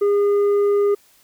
triangle tone with tanh clipping, 406.8 Hz, G#4, 36 cents flat, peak -15 dBFS, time 0.01-0.95 s, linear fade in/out 10 ms, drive 9 dB, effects white hiss -55 dBFS RMS until 1.23 s

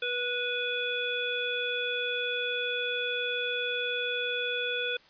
harmonic tone with a mistuned harmonic, 489.1 Hz, B4, 17 cents flat, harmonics 1 / 3 / 5 / 7, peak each -34 / -34 / -34 / -34 dBFS, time 0.02-4.97 s, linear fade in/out 5 ms, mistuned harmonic 5, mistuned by +32 cents, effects white hiss -58 dBFS RMS until 5.09 s + resampled to 11025 Hz

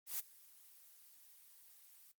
blue noise with ADSR envelope, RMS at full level -38 dBFS, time 0.06-2.12 s, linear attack 130 ms, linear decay 20 ms, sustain -24 dB, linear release 10 ms, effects noise-tail reverb RT60 0.1 s tail -18 dB re dry + Opus 24 kbps

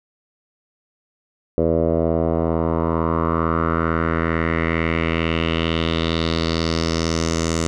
10% pulse tone with low-pass filter sweep, 82.2 Hz, E2, 4 cents flat, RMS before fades -20 dBFS, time 1.58-7.67 s, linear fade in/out 0 ms, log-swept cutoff 540 to 7300 Hz, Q 3.4, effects none

